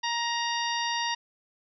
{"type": "harmonic tone with a mistuned harmonic", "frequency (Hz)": 940, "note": "A#5", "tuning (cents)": 14, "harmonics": [1, 2, 3, 4, 5, 6], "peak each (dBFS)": [-30, -33, -35, -36, -37, -38], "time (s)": [0.03, 1.15], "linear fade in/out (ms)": 10, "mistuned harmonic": 4, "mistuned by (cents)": -34, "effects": []}